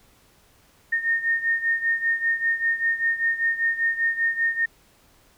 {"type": "beating tone pair", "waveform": "sine", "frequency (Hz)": [1833, 1838.1], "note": ["A#6", "A#6"], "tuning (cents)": [-30, -25], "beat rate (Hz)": 5.1, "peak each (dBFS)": [-22, -26], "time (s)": [0.92, 4.66], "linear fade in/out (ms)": 10, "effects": ["pink hiss -58 dBFS RMS until 5.37 s"]}